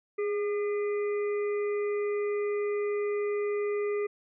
harmonic tone with a mistuned harmonic, 404.5 Hz, G#4, 46 cents flat, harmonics 1 / 3 / 5 / 6, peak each -27 / -42 / -43 / -48 dBFS, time 0.18-4.07 s, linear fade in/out 10 ms, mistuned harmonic 1, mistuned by +38 cents, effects none

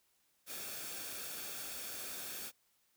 white noise with comb filter, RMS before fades -44 dBFS, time 0.46-2.52 s, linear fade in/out 50 ms, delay 1 ms, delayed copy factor -0.5, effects white hiss -75 dBFS RMS until 2.96 s

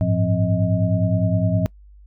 sine tone cluster, 99.5 / 109.2 / 174.6 / 263.3 / 630 Hz, G2 / A2 / F3 / C4 / D#5, +26 / -13 / 0 / +11 / +21 cents, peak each -22 / -21 / -21 / -28 / -26 dBFS, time 0.01-1.66 s, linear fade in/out 0 ms, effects noise-tail reverb RT60 0.1 s tail -24 dB re dry + added 50 Hz sine -43 dBFS peak until 2.06 s

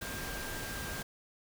sine tone in noise, 1594 Hz, G6, 28 cents sharp, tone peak -44 dBFS, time 0.01-1.03 s, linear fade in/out 10 ms, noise pink, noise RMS -40 dBFS, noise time 0.01-1.03 s, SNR -7 dB, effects none

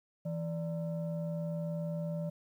sine tone pair together, 164.81 / 587.3 Hz, E3 / D5, 0 / 0 cents, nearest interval octave + minor seventh, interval 2200 cents, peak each -33 / -38 dBFS, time 0.25-2.3 s, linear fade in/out 10 ms, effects tanh soft clip ceiling -29 dBFS + 11-bit

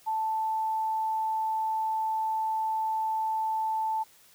sine tone, 880 Hz, A5, in tune, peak -26 dBFS, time 0.06-4.04 s, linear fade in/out 20 ms, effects white hiss -58 dBFS RMS until 4.34 s

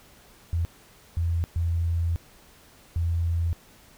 sine tone bursts at uneven times, 84.3 Hz, E2, 39 cents sharp, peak -22 dBFS, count 4, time 0.53-0.65 / 1.17-1.44 / 1.56-2.16 / 2.96-3.53 s, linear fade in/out 0 ms, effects pink hiss -54 dBFS RMS until 3.97 s

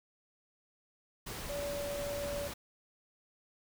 sine tone in noise, 573 Hz, D5, 43 cents flat, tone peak -36 dBFS, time 1.49-2.48 s, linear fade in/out 10 ms, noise pink, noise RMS -42 dBFS, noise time 1.26-2.54 s, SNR +3 dB, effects none

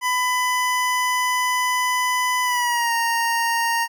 25% pulse tone with pitch glide, 1000 to 927.7 Hz, B5 to A#5, +21 to -9 cents, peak -15 dBFS, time 0.01-3.88 s, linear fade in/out 50 ms, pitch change -130 cents, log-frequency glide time 2.43-2.93 s, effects none

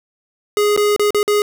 square tone with dropouts, 415.3 Hz, G#4, in tune, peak -13 dBFS, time 0.57-1.42 s, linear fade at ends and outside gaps 1 ms, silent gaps 0.764-0.775 / 0.963-0.995 / 1.106-1.146 / 1.23-1.278 s, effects none

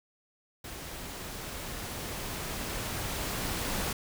pink noise with level ramp, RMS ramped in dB -42 to -32 dBFS, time 0.64-3.93 s, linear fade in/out 5 ms, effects none

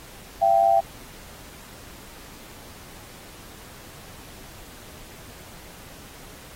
sine tone pair together, 677.4 / 782 Hz, E5 / G5, +47 / -4 cents, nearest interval major second, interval 249 cents, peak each -18 dBFS, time 0.41-0.81 s, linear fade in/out 20 ms, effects pink hiss -45 dBFS RMS until 6.55 s + AAC 48 kbps

